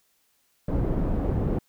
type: low-pass noise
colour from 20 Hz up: pink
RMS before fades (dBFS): -25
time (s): 0.68-1.59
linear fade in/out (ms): 5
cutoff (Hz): 470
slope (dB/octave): 12
effects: white hiss -68 dBFS RMS until 1.68 s